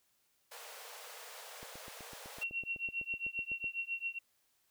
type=high-pass noise; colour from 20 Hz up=pink; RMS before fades=-50 dBFS; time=0.51-2.44 s; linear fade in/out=10 ms; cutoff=440 Hz; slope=96 dB/octave
type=click train; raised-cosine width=2 ms; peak=-38 dBFS; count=17; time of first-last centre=1.63-3.643 s; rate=7.95 Hz
type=tone with tremolo; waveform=sine; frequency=2733 Hz; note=F7; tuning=38 cents flat; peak=-32 dBFS; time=2.41-4.19 s; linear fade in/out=10 ms; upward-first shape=triangle; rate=7.4 Hz; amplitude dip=100%
effects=white hiss -75 dBFS RMS until 4.7 s